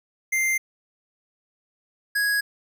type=tone pair in turn; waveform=square; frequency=2093 / 1661.2 Hz; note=C7 / G#6; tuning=0 / 0 cents; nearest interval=major third; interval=400 cents; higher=first; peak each=-21 dBFS; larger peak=neither; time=0.32-0.58 / 2.15-2.41 s; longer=neither; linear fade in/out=10 ms; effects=none